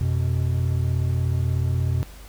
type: tone pair together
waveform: triangle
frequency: 88.25 / 124.8 Hz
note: F2 / B2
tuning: +19 / +19 cents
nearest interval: tritone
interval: 600 cents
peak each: -20 / -21 dBFS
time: 0.01-2.03 s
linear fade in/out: 0 ms
effects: added 50 Hz sine -41 dBFS peak until 2.28 s + pink hiss -47 dBFS RMS until 2.28 s